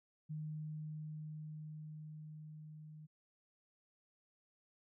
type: tone with level ramp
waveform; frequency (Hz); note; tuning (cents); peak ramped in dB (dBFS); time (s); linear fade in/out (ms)
sine; 153.8; D#3; -20; -40 to -51; 0.29-3.07; 20
effects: none